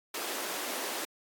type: high-pass noise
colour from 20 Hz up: pink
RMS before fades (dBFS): -36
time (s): 0.14-1.05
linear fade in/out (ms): 5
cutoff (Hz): 320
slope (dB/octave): 24
effects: AAC 64 kbps